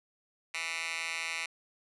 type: tone with high-pass filter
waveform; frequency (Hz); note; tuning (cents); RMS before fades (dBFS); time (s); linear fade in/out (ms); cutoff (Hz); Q
10% pulse; 164.81; E3; 0; -36; 0.54-1.46; 5; 2000; 2.4
effects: resampled to 24000 Hz